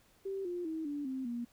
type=tone with pitch steps; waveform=sine; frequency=389 / 352.6 / 319.6 / 289.7 / 262.6 / 238.1 Hz; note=G4 / F4 / D#4 / D4 / C4 / A#3; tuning=-13 / +17 / +47 / -24 / +6 / +37 cents; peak=-35 dBFS; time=0.25-1.45 s; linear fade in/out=10 ms; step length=200 ms; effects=pink hiss -67 dBFS RMS until 1.52 s